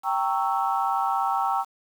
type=chord; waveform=sine; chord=G diminished seventh; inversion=none; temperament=equal with one note detuned; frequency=784 / 921.1 / 1108.7 / 1318.5 Hz; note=G5 / Bb5 / Db6 / Fb6; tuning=0 / -21 / 0 / 0 cents; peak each=-25 / -27 / -29 / -28 dBFS; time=0.03-1.65 s; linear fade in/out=50 ms; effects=tanh soft clip ceiling -11 dBFS + 8-bit